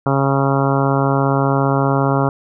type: harmonic tone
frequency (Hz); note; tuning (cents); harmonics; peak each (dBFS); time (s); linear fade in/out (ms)
137.3; C#3; -16; 1 / 2 / 3 / 4 / 5 / 6 / 7 / 8 / 9 / 10; -17 / -20 / -22 / -23 / -24 / -25 / -25 / -26 / -27 / -27; 0.06-2.29; 2
effects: none